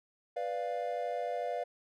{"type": "chord", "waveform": "triangle", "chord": "B diminished", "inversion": "none", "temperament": "equal", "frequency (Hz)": [493.9, 587.3, 698.5], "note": ["B4", "D5", "F5"], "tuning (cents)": [0, 0, 0], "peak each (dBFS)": [-36, -36, -34], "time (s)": [0.36, 1.64], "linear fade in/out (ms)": 10, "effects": []}